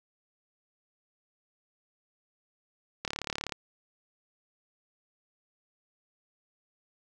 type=click train; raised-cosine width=0.2 ms; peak=-15 dBFS; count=18; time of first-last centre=3.05-3.522 s; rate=36 Hz; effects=9-bit